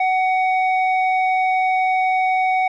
square tone with low-pass filter, 748 Hz, F#5, 19 cents sharp, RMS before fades -18 dBFS, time 0-2.68 s, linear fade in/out 5 ms, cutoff 1800 Hz, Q 5.6, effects none

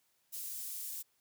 pink high-pass noise, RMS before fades -42 dBFS, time 0.32-1.03 s, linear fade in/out 20 ms, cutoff 10000 Hz, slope 12 dB/octave, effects white hiss -75 dBFS RMS until 1.2 s + high-pass 60 Hz 12 dB/octave

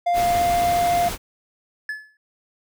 triangle tone, 698.5 Hz, F5, in tune, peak -15 dBFS, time 0.06-1.09 s, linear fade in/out 10 ms
pink noise, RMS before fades -29 dBFS, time 0.13-1.18 s, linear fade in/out 50 ms
triangle tone with exponential decay, 1720 Hz, A6, 40 cents flat, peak -21 dBFS, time 1.89-2.17 s, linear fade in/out 2 ms, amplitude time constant 59 ms
effects none

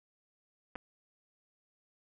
clicks, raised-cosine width 0.5 ms, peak -26 dBFS, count 2, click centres 0.755 / 0.759 s, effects none

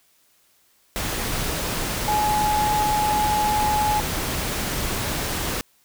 sine tone in noise, 844 Hz, G#5, 28 cents sharp, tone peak -19 dBFS, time 2.08-4 s, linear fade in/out 0 ms, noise pink, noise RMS -26 dBFS, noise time 0.96-5.61 s, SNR +4 dB, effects white hiss -61 dBFS RMS until 5.84 s

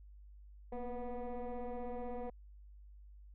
sine tone with frequency modulation, 250 Hz, B3, 21 cents sharp, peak -36 dBFS, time 0.72-2.3 s, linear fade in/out 5 ms, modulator 242 Hz, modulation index 2.1, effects tanh soft clip ceiling -38 dBFS + added 50 Hz sine -53 dBFS peak until 3.34 s

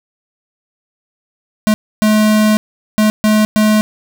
square tone bursts at uneven times, 214.2 Hz, A3, 46 cents flat, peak -9 dBFS, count 5, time 1.67-1.74 / 2.02-2.57 / 2.98-3.1 / 3.24-3.45 / 3.56-3.81 s, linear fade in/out 0 ms, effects none

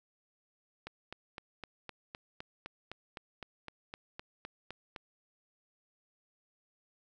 click train, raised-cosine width 0.3 ms, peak -26 dBFS, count 17, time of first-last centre 0.87-4.962 s, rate 3.91 Hz, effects none

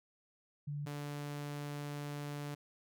sine / sawtooth tone pair in turn, 145.5 / 145.5 Hz, D3 / D3, -16 / -16 cents, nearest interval unison, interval 0 cents, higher neither, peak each -37 / -36 dBFS, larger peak second, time 0.67-0.86 / 0.86-2.55 s, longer second, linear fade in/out 10 ms, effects none

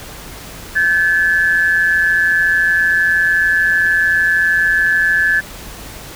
sine tone pair together, 1546 / 1719.3 Hz, G6 / A6, -24 / -41 cents, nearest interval major second, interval 183 cents, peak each -16 / -12 dBFS, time 0.75-5.41 s, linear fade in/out 20 ms, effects added 50 Hz sine -40 dBFS peak until 6.15 s + pink hiss -33 dBFS RMS until 6.15 s

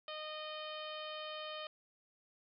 harmonic tone, 615 Hz, D#5, 20 cents flat, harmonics 1 / 2 / 3 / 4 / 5 / 6 / 7 / 8, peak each -46 / -48 / -54 / -53 / -48 / -54 / -56 / -64 dBFS, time 0.08-1.67 s, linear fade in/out 2 ms, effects none

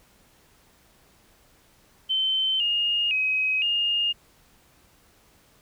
sine tone with pitch steps, 3083 / 2843 / 2535 / 2834 Hz, G7 / F7 / D#7 / F7, -29 / +30 / +32 / +25 cents, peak -21 dBFS, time 2.09-4.13 s, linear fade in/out 20 ms, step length 510 ms, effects pink hiss -59 dBFS RMS until 5.61 s

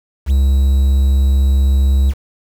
triangle tone with quantisation, 67.9 Hz, C#2, 35 cents flat, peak -7 dBFS, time 0.26-2.14 s, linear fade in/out 50 ms, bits 6, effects none

